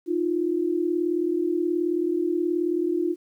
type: tone pair together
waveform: sine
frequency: 311.5 / 350.2 Hz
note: D#4 / F4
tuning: +2 / +5 cents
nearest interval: major second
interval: 203 cents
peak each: -26 / -23 dBFS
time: 0.06-3.16 s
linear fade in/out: 50 ms
effects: 10-bit